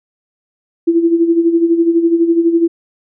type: tone with tremolo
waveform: sine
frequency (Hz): 335.2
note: E4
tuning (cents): +29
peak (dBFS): -6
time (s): 0.87-2.68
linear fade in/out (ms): 10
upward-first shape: sine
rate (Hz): 12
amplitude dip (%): 65
effects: none